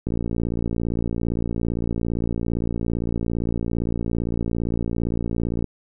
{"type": "click train", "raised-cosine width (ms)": 3, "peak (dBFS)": -12, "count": 322, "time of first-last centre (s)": [0.07, 5.643], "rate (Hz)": 57.6, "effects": []}